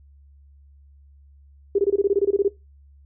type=tone bursts; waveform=sine; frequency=399 Hz; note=G4; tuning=31 cents sharp; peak=-15 dBFS; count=13; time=1.75-2.481 s; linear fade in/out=5 ms; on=35 ms; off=23 ms; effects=noise-tail reverb RT60 0.2 s tail -18 dB re dry + added 70 Hz sine -48 dBFS peak until 3.05 s